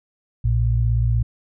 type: tone pair together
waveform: sine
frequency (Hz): 58.88 / 115.4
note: A#1 / A#2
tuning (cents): +18 / -17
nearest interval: octave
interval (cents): 1165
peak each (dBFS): -19 / -18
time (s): 0.44-1.23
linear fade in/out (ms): 10
effects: none